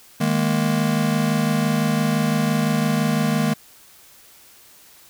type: chord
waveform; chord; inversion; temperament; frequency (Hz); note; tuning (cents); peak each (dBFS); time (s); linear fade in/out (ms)
square; D# suspended fourth; none; just; 155.56 / 207.4 / 233.3; D#3 / G#3 / A#3; 0 / -2 / +2; -23; 0.2-3.54; 10
effects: white hiss -49 dBFS RMS until 5.09 s